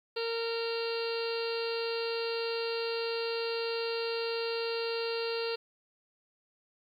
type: harmonic tone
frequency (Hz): 460.4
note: A#4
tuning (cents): -22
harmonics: 1 / 2 / 3 / 4 / 5 / 6 / 7 / 8 / 9 / 10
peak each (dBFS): -32 / -44 / -43 / -49 / -50 / -41 / -50 / -49 / -42 / -43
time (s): 0.16-5.56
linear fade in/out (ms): 10
effects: 11-bit